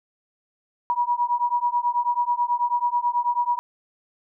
sine beating tone pair, 960 / 969.2 Hz, B5 / B5, -49 / -33 cents, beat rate 9.2 Hz, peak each -23 dBFS, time 0.9-3.59 s, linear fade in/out 0 ms, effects none

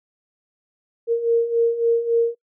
sine beating tone pair, 462 / 465.6 Hz, A#4 / A#4, -16 / -2 cents, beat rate 3.6 Hz, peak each -22 / -17 dBFS, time 1.07-2.35 s, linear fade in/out 50 ms, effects noise-tail reverb RT60 0.1 s tail -24 dB re dry

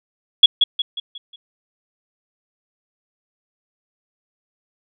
sine tone with echo, 3354 Hz, G#7, 16 cents sharp, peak -3 dBFS, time 0.43-0.46 s, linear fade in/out 5 ms, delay 180 ms, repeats 5, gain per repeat -7 dB, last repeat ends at 1.36 s, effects none

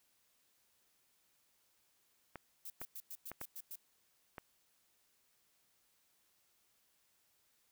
clicks, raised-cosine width 0.5 ms, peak -30 dBFS, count 5, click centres 2.357 / 2.816 / 3.316 / 3.414 / 4.382 s
violet noise bursts, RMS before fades -47 dBFS, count 8, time 2.65-3.758 s, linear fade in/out 5 ms, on 51 ms, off 100 ms
effects white hiss -75 dBFS RMS until 7.71 s

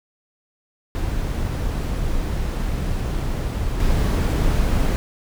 brown noise with level steps, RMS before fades -23 / -18 dBFS, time 0.95-4.96 s, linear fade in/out 0 ms, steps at 3.8 s, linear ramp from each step 2 ms, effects none

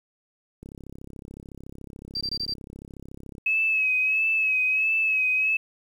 click train, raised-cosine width 3 ms, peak -28 dBFS, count 94, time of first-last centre 0.63-3.381 s, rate 33.8 Hz
sine tone bursts, 4696 Hz, D8, 1 cent flat, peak -26 dBFS, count 5, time 2.15-2.538 s, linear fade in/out 5 ms, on 60 ms, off 22 ms
sine tone with vibrato, 2573 Hz, E7, 43 cents flat, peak -20 dBFS, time 3.46-5.57 s, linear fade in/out 5 ms, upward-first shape sine, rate 1.5 Hz, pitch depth 43 cents each way
effects 9-bit

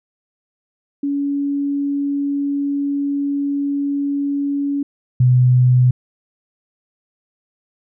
sine tone pair in turn, 282.7 / 125.66 Hz, C#4 / B2, +34 / +30 cents, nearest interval octave + major second, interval 1404 cents, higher first, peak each -17 / -9 dBFS, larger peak second, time 1.03-4.83 / 5.2-5.91 s, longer first, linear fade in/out 5 ms, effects none

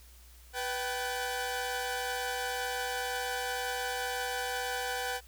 sawtooth tone cluster, 494.1 / 775 / 1488 / 1734 Hz, B4 / G5 / F#6 / A6, +1 / -20 / +9 / -26 cents, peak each -34 / -32 / -36 / -38 dBFS, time 0.53-5.21 s, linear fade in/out 50 ms, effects added 60 Hz sine -53 dBFS peak until 5.27 s + white hiss -59 dBFS RMS until 5.27 s

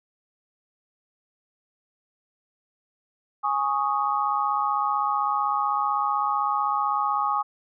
sine chord, Ab suspended fourth, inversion none, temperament equal, 830.6 / 1108.7 / 1244.5 Hz, Ab5 / Db6 / Eb6, 0 / 0 / 0 cents, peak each -26 dBFS, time 3.43-7.43 s, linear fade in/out 20 ms, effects none

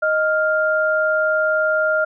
sine tone pair together, 623.6 / 1400 Hz, D#5 / F6, +4 / +4 cents, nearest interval octave + major second, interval 1400 cents, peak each -18 dBFS, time 0.02-2.05 s, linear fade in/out 10 ms, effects none

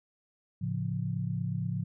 sine chord, A augmented, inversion none, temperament equal, 110 / 138.59 / 174.61 Hz, A2 / C#3 / E#3, 0 / 0 / 0 cents, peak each -34 dBFS, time 0.61-1.84 s, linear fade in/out 10 ms, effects none

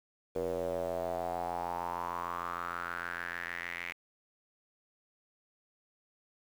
square tone with band-pass filter sweep, 43.27 Hz, F1, 15 cents flat, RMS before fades -37 dBFS, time 0.35-3.93 s, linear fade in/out 10 ms, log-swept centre 480 to 2200 Hz, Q 5.5, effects 9-bit

